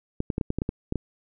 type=clicks; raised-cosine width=3 ms; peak=-13 dBFS; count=10; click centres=0.204 / 0.302 / 0.381 / 0.412 / 0.504 / 0.586 / 0.619 / 0.691 / 0.924 / 0.957 s; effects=none